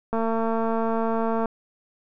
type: click train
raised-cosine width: 1 ms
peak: -13 dBFS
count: 301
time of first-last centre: 0.13-1.457 s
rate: 226 Hz
effects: none